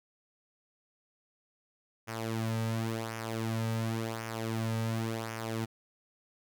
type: tone with flanger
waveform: sawtooth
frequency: 112.8 Hz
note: A2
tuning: 44 cents sharp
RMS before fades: -34 dBFS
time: 2.07-5.66 s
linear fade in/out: 20 ms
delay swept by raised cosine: 0.24 to 2.84 ms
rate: 0.92 Hz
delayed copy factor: -0.65
effects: none